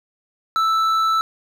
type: tone with hard clipping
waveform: sine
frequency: 1318.5 Hz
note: E6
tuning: in tune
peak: -17 dBFS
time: 0.56-1.21 s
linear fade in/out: 0 ms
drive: 6 dB
effects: none